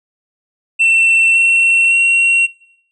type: tone with pitch steps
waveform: triangle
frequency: 2692 / 2714 / 2736 Hz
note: E7 / E7 / F7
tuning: +36 / +50 / -36 cents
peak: -7 dBFS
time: 0.79-2.47 s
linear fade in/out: 20 ms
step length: 560 ms
effects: noise-tail reverb RT60 0.7 s tail -21 dB re dry + resampled to 22050 Hz